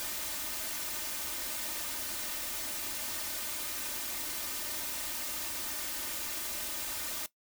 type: noise with comb filter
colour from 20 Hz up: white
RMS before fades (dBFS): -37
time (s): 0-7.26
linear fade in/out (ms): 0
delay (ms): 3.3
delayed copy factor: +0.75
effects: noise-tail reverb RT60 0.1 s tail -17 dB re dry